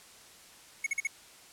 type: tone bursts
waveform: square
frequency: 2198 Hz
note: C#7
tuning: 15 cents flat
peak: -28 dBFS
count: 4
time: 0.84-1.072 s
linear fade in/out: 5 ms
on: 25 ms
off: 44 ms
effects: white hiss -54 dBFS RMS until 1.52 s + low-pass 10000 Hz 12 dB/octave